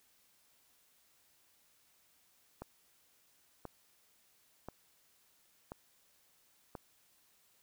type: click train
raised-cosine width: 1 ms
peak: -29 dBFS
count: 5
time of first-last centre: 2.62-6.752 s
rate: 0.968 Hz
effects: white hiss -70 dBFS RMS until 7.62 s